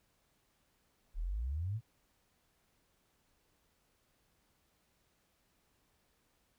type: exponential sweep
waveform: sine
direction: up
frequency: 35.56 to 120 Hz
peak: -34 dBFS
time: 1.14-1.81 s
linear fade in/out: 50 ms
effects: pink hiss -75 dBFS RMS until 6.58 s